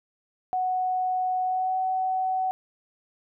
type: tone with pitch glide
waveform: sine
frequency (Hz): 740 to 751.2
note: F#5 to F#5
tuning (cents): 0 to +26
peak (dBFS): -23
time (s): 0.53-2.51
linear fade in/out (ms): 0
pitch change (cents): +26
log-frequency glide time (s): 1.44-1.77
effects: none